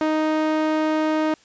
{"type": "tone with band-pass filter", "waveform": "sawtooth", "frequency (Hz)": 311.2, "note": "D#4", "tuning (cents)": 0, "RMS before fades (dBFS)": -21, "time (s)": [0.01, 1.34], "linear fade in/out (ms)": 2, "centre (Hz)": 620, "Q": 0.5, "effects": ["white hiss -55 dBFS RMS until 1.44 s", "resampled to 16000 Hz"]}